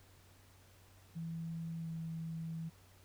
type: tone with pitch glide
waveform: sine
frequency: 164.81 to 163.01 Hz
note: E3 to E3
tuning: 0 to -19 cents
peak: -39 dBFS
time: 1.15-2.7 s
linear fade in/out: 20 ms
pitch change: -19 cents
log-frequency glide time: 1.79-1.88 s
effects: added 94 Hz sine -63 dBFS peak until 3.04 s + pink hiss -65 dBFS RMS until 3.04 s